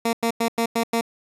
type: tone bursts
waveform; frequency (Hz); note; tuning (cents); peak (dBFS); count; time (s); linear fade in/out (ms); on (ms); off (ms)
15% pulse; 230.6; A#3; -19; -13; 6; 0.05-1.011; 5; 81; 95
effects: resampled to 32000 Hz